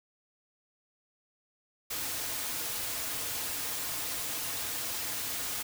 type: noise with comb filter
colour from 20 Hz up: white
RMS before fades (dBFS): -35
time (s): 1.9-5.63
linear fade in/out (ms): 10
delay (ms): 5.2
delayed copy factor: -0.5
effects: none